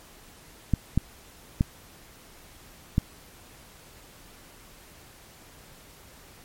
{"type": "clicks", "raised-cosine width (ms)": 5, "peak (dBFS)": -8, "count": 4, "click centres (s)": [0.737, 0.976, 1.609, 2.981], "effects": ["pink hiss -51 dBFS RMS until 6.44 s", "MP3 64 kbps"]}